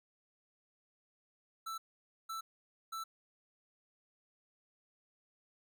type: tone bursts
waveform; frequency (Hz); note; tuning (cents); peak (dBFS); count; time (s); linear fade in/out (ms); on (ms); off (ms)
square; 1326; E6; +10; -40; 3; 1.66-3.04; 10; 120; 510
effects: none